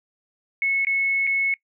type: tone with dropouts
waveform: sine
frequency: 2195 Hz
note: C#7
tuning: 18 cents flat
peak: -19 dBFS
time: 0.62-1.54 s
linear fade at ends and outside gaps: 1 ms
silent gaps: 0.849-0.869 / 1.269-1.273 s
effects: noise-tail reverb RT60 0.1 s tail -23 dB re dry